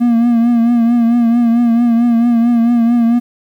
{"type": "tone with vibrato", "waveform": "triangle", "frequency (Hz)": 235, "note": "A#3", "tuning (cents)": 14, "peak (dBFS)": -6, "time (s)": [0, 3.2], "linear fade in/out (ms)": 20, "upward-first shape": "triangle", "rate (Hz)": 4.5, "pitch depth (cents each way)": 55, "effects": ["8-bit"]}